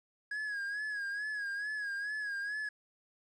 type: tone with vibrato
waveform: triangle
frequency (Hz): 1661.2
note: G#6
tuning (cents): 0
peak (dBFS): -33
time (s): 0.31-2.69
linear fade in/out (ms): 5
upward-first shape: sine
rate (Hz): 2.3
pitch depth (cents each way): 64
effects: resampled to 24000 Hz + 11-bit